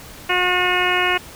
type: harmonic tone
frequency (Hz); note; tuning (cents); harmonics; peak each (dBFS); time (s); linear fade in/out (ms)
361.2; F#4; -42; 1 / 2 / 3 / 4 / 5 / 6 / 7 / 8; -24 / -24 / -24 / -24 / -24 / -24 / -24 / -24; 0.29-1.18; 10
effects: pink hiss -39 dBFS RMS until 1.35 s